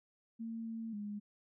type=tone with pitch steps; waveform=sine; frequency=227.1 / 225.8 / 206.8 Hz; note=A#3 / A3 / G#3; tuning=-45 / +45 / -7 cents; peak=-39 dBFS; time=0.39-1.2 s; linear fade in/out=20 ms; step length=270 ms; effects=none